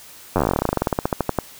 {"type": "slowing click train", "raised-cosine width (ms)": 1, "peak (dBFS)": -4, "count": 28, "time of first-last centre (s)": [0.36, 1.387], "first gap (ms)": 10, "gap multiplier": 1.09, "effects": ["white hiss -43 dBFS RMS until 1.59 s"]}